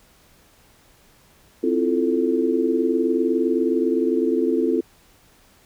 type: chord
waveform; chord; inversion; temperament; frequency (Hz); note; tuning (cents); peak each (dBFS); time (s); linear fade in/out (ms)
sine; F major seventh; second; equal; 261.6 / 329.6 / 349.2 / 440; C4 / E4 / F4 / A4; 0 / 0 / 0 / 0; -23; 1.63-4.81; 10
effects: pink hiss -55 dBFS RMS until 5.65 s